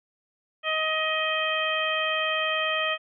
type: harmonic tone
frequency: 629 Hz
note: D#5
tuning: 19 cents sharp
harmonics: 1 / 2 / 3 / 4 / 5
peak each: -30 / -30 / -30 / -30 / -30 dBFS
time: 0.63-2.98 s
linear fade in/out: 50 ms
effects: none